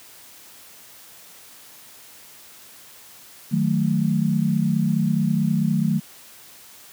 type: chord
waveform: sine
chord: D# diminished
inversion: none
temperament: equal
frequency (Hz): 155.56 / 185 / 220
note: D#3 / F#3 / A3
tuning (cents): 0 / 0 / 0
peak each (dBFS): -22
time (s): 3.51-6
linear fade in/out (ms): 20
effects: white hiss -46 dBFS RMS until 6.92 s + high-pass 80 Hz 12 dB/octave